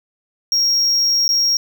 triangle tone with dropouts, 5588 Hz, F8, in tune, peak -12 dBFS, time 0.52-1.57 s, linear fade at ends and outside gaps 1 ms, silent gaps 1.28-1.29 s, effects none

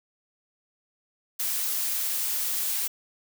blue noise, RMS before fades -28 dBFS, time 1.39-2.88 s, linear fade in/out 10 ms, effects none

